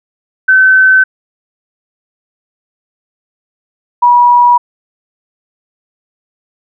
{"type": "tone pair in turn", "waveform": "sine", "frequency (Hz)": [1528, 968.2], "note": ["G6", "B5"], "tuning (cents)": [-45, -35], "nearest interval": "minor sixth", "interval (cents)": 790, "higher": "first", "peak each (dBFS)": -3, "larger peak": "neither", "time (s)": [[0.48, 1.04], [4.02, 4.58]], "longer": "neither", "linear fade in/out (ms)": 10, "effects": []}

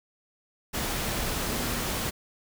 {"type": "tone in noise", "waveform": "sine", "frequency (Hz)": 238.3, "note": "A#3", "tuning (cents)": 38, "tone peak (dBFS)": -36, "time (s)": [1.47, 1.81], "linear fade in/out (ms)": 20, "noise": "pink", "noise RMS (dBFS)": -30, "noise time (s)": [0.73, 2.11], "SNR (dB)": -9, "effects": []}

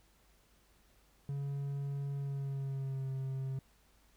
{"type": "tone with pitch glide", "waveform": "triangle", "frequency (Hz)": [140.2, 133.41], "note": ["C#3", "C3"], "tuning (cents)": [20, 34], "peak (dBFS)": -33, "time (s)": [1.29, 3.59], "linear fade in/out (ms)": 2, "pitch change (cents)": -86, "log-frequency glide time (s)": [2.15, 3.09], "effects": ["added 50 Hz sine -68 dBFS peak until 4.16 s", "pink hiss -69 dBFS RMS until 4.16 s"]}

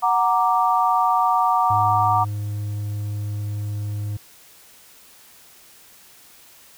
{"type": "chord", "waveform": "sine", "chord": "Gb augmented", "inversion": "none", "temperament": "equal", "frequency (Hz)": [740, 932.3, 1174.7], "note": ["Gb5", "Bb5", "D6"], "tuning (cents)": [0, 0, 0], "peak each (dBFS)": -20, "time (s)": [0.02, 2.25], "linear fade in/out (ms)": 20}
{"type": "tone", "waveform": "triangle", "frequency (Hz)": 103.83, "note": "G#2", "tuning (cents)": 0, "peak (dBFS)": -22, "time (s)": [1.7, 4.17], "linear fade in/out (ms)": 5}
{"effects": ["white hiss -49 dBFS RMS until 6.77 s"]}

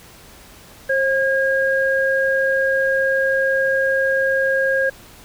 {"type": "tone pair together", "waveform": "sine", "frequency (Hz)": [535.2, 1628], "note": ["C5", "G#6"], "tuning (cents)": [39, -35], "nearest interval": "octave + perfect fifth", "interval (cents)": 1926, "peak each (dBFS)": -18, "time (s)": [0.89, 4.9], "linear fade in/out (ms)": 10, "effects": ["pink hiss -44 dBFS RMS until 5.24 s"]}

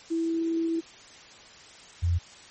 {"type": "tone pair in turn", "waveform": "sine", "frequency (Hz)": [329.6, 86.3], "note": ["E4", "F2"], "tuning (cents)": [0, -20], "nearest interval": "octave + major seventh", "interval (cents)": 2320, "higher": "first", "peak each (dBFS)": [-24, -21], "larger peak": "second", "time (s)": [[0.1, 0.81], [2.02, 2.19]], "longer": "first", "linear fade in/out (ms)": 20, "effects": ["white hiss -49 dBFS RMS until 2.5 s", "MP3 32 kbps"]}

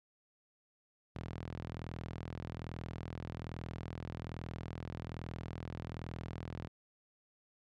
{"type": "tone with high-pass filter", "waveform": "sawtooth", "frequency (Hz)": 41.2, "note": "E1", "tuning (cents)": 0, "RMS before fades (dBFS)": -44, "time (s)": [1.15, 6.68], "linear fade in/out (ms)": 10, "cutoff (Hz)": 100, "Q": 1.4, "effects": ["low-pass 4000 Hz 12 dB/octave"]}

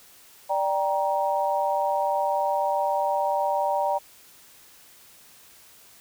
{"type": "chord", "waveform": "sine", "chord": "G minor", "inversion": "second", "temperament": "just", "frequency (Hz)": [588, 784, 940.8], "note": ["D5", "G5", "Bb5"], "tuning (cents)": [2, 0, 16], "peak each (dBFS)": -26, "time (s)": [0.49, 3.99], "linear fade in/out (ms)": 20, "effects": ["white hiss -52 dBFS RMS until 6 s"]}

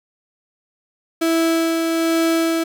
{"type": "tone with tremolo", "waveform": "35% pulse", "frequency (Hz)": 328.6, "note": "E4", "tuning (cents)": -5, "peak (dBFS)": -13, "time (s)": [1.21, 2.64], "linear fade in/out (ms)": 10, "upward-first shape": "sine", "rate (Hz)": 1.2, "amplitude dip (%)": 30, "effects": []}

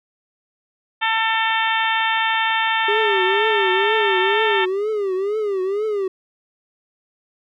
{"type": "harmonic tone", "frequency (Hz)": 447, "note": "A4", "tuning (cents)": 27, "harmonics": [2, 3, 4, 5, 6, 7, 8], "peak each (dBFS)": [-21, -26, -22, -27, -27, -28, -29], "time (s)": [1.01, 4.66], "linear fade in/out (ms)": 20}
{"type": "tone with vibrato", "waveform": "triangle", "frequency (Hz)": 401.9, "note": "G4", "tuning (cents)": 43, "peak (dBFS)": -17, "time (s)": [2.88, 6.08], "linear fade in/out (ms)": 5, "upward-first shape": "triangle", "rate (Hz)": 2.1, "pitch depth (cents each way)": 160}
{"effects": []}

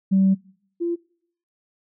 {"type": "tone pair in turn", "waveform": "sine", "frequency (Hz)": [192.2, 342.5], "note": ["G3", "F4"], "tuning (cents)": [-34, -34], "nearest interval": "minor seventh", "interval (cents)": 1000, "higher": "second", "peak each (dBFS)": [-13, -21], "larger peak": "first", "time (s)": [[0.11, 0.35], [0.8, 0.96]], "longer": "first", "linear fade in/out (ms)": 20, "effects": ["noise-tail reverb RT60 0.7 s tail -25 dB re dry", "tanh soft clip ceiling -10 dBFS"]}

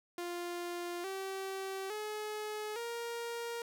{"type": "tone with pitch steps", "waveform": "sawtooth", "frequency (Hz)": [349.2, 385.2, 425, 468.8], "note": ["F4", "G4", "G#4", "A#4"], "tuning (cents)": [0, -30, 40, 10], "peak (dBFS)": -34, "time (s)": [0.18, 3.62], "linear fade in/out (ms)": 2, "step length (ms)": 860, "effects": []}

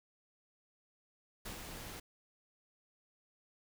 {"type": "noise with ADSR envelope", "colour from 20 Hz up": "pink", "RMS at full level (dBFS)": -44, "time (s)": [1.45, 2], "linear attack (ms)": 8, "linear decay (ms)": 110, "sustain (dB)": -3, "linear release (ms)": 6, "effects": []}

